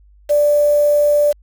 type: tone with quantisation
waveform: sine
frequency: 587.3 Hz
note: D5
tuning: in tune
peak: -10 dBFS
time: 0.29-1.33 s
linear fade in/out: 20 ms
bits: 5
effects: added 50 Hz sine -45 dBFS peak until 1.42 s